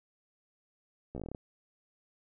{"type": "slowing click train", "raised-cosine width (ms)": 2, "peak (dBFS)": -27, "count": 10, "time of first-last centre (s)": [1.15, 1.348], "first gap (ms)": 14, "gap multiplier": 1.11, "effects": []}